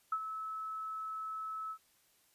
sine tone with ADSR envelope, 1300 Hz, E6, 24 cents flat, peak -29 dBFS, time 0.12-1.78 s, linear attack 5 ms, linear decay 58 ms, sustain -9 dB, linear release 73 ms, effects white hiss -70 dBFS RMS until 2.34 s + resampled to 32000 Hz

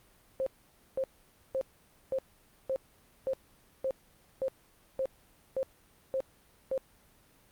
sine tone bursts, 530 Hz, C5, 22 cents sharp, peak -28 dBFS, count 12, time 0.4-6.778 s, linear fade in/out 0 ms, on 64 ms, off 510 ms, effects pink hiss -63 dBFS RMS until 7.51 s + Opus 32 kbps

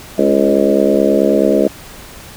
harmonic tone with a mistuned harmonic, 69.3 Hz, C#2, in tune, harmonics 3 / 4 / 5 / 6 / 7 / 8 / 9, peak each -17 / -17 / -17 / -17 / -17 / -17 / -17 dBFS, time 0.18-1.68 s, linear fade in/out 5 ms, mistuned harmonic 5, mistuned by -24 cents, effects pink hiss -35 dBFS RMS until 2.36 s

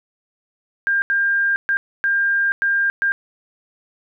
sine tone bursts at uneven times, 1600 Hz, G6, 35 cents sharp, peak -15 dBFS, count 6, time 0.87-1.02 / 1.1-1.56 / 1.69-1.77 / 2.04-2.52 / 2.62-2.9 / 3.02-3.12 s, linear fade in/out 0 ms, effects none

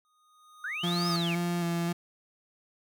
square tone with exponential growth, 1237 Hz, D#6, 10 cents flat, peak -31 dBFS, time 0.05-1.16 s, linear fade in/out 0 ms, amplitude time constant 240 ms
sine linear two-way sweep, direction up then down, 1383 to 5274 to 2161 Hz, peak -32 dBFS, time 0.64-1.35 s, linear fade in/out 2 ms, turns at 1.09 s
35% pulse tone with vibrato, 171.8 Hz, F3, 28 cents flat, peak -26 dBFS, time 0.83-1.93 s, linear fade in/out 10 ms, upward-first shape square, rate 1.9 Hz, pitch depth 18 cents each way
effects none

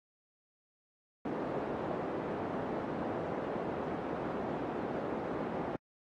pink band-pass noise, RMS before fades -37 dBFS, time 1.25-5.76 s, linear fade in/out 2 ms, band 250 to 760 Hz, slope 12 dB/octave, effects AAC 32 kbps

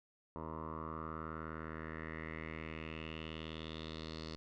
10% pulse tone with low-pass filter sweep, 79.5 Hz, D#2, 38 cents sharp, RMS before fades -45 dBFS, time 0.36-4.36 s, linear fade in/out 0 ms, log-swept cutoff 930 to 4600 Hz, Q 5, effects none

